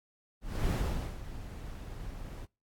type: noise with ADSR envelope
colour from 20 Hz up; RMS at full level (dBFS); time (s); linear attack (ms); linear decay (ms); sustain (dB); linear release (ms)
brown; -28; 0.41-2.46; 280; 470; -14; 18
effects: noise-tail reverb RT60 0.3 s tail -26 dB re dry + AAC 64 kbps